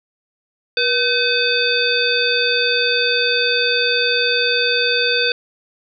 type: harmonic tone with a mistuned harmonic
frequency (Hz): 510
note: C5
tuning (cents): -44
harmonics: 1 / 3 / 5 / 7 / 9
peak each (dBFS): -21 / -21 / -21 / -21 / -21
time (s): 0.77-5.32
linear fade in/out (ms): 2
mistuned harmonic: 1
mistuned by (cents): -92
effects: none